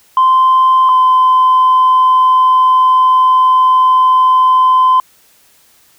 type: tone pair in turn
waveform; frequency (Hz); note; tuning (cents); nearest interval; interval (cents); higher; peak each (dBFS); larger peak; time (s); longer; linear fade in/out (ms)
sine; 1038 / 1026.7; C6 / C6; -14 / -33; unison; 19; first; -4; neither; 0.17-0.89 / 0.89-5; second; 2
effects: tanh soft clip ceiling -3 dBFS + white hiss -49 dBFS RMS until 5.98 s